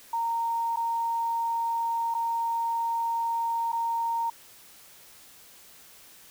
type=tone with dropouts; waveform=sine; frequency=924 Hz; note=A#5; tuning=16 cents flat; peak=-25 dBFS; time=0.13-4.3 s; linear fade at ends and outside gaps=5 ms; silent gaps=0.761-0.77 / 2.142-2.148 / 3.72-3.728 s; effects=white hiss -52 dBFS RMS until 6.3 s